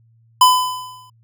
square tone with exponential decay, 1007 Hz, B5, 33 cents sharp, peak -6 dBFS, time 0.41-1.1 s, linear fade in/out 5 ms, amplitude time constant 150 ms, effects added 114 Hz sine -51 dBFS peak until 1.23 s

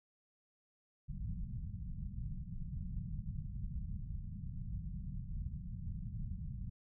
pink low-pass noise, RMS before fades -42 dBFS, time 1.08-6.7 s, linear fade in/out 20 ms, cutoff 190 Hz, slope 48 dB/octave, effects none

